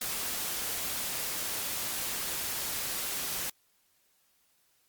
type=noise; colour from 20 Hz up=white; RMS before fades=-34 dBFS; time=0.01-3.5 s; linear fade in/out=5 ms; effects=white hiss -70 dBFS RMS until 4.88 s + Opus 48 kbps